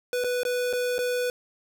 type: tone with dropouts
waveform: square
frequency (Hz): 493.9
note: B4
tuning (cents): 0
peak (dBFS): -25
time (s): 0.13-1.3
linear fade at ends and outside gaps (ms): 1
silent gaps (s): 0.239-0.244 / 0.433-0.451 / 0.729-0.734 / 0.982-0.989
effects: none